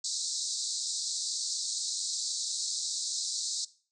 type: band-pass noise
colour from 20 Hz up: pink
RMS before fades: -34 dBFS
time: 0.04-3.65 s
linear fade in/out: 5 ms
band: 3900 to 8400 Hz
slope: 96 dB/octave
effects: noise-tail reverb RT60 0.4 s tail -18 dB re dry